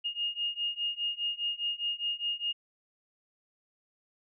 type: beating tone pair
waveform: sine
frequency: 2843 / 2847.9 Hz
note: F7 / F7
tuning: +30 / +33 cents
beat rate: 4.9 Hz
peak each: -34 / -33 dBFS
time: 0.04-2.53 s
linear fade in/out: 20 ms
effects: none